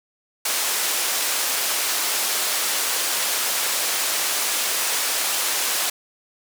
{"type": "band-pass noise", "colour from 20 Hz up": "white", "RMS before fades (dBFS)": -23, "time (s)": [0.45, 5.9], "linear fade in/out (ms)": 5, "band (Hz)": [440, 12000], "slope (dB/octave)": 12, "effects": []}